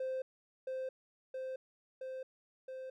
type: tone with echo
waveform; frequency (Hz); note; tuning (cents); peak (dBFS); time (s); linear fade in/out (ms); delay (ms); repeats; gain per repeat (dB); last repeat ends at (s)
triangle; 521; C5; -7; -32; 0-0.22; 5; 670; 4; -2; 2.9
effects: tanh soft clip ceiling -30 dBFS